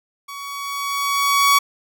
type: tone with level ramp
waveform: sawtooth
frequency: 1126 Hz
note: C#6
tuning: 27 cents sharp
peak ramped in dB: -28 to -7 dBFS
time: 0.28-1.59 s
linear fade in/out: 10 ms
effects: none